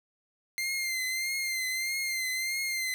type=tone with vibrato; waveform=sawtooth; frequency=2093 Hz; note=C7; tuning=in tune; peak=-26 dBFS; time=0.58-2.94 s; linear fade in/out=0 ms; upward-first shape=triangle; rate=1.6 Hz; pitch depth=53 cents each way; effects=none